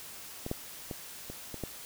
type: clicks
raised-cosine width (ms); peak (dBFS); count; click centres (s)
2; -23 / -18 / -23 / -27 / -26 / -21; 6; 0.464 / 0.514 / 0.912 / 1.3 / 1.543 / 1.637
effects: white hiss -46 dBFS RMS until 1.85 s